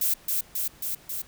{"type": "noise with echo", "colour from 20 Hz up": "violet", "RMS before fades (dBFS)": -24, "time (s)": [0.01, 0.14], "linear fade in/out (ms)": 5, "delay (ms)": 270, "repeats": 4, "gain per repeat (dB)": -2, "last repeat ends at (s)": 1.22, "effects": ["pink hiss -53 dBFS RMS until 1.27 s"]}